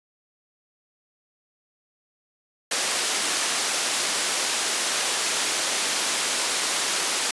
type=band-pass noise; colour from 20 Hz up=white; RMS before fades=-25 dBFS; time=2.71-7.31 s; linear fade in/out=5 ms; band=310 to 8600 Hz; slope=12 dB/octave; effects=resampled to 24000 Hz